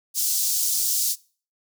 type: high-pass noise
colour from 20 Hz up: pink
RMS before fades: -23 dBFS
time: 0.14-1.16 s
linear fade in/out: 50 ms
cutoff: 5200 Hz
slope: 24 dB/octave
effects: noise-tail reverb RT60 0.4 s tail -22 dB re dry